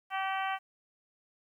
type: harmonic tone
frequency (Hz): 384.8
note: G4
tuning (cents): -32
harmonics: 2 / 3 / 4 / 5 / 6 / 7 / 8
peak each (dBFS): -33 / -37 / -39 / -41 / -43 / -44 / -45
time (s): 0.1-0.59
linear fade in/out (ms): 50
effects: 11-bit